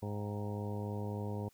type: harmonic tone with a mistuned harmonic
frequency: 103.5 Hz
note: G#2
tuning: 5 cents flat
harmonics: 1 / 2 / 3 / 4 / 5 / 6 / 7 / 8 / 9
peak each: -38 / -42 / -48 / -45 / -47 / -54 / -54 / -53 / -50 dBFS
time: 0.02-1.49 s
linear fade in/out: 10 ms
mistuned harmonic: 8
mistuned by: -69 cents
effects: white hiss -69 dBFS RMS until 1.53 s